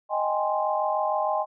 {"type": "chord", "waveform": "sine", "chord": "Ab major seventh", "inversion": "second", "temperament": "equal", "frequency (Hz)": [622.3, 784, 830.6, 1046.5], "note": ["Eb5", "G5", "Ab5", "C6"], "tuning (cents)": [0, 0, 0, 0], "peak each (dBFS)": [-27, -29, -28, -29], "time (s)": [0.09, 1.46], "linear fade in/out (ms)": 50, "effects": []}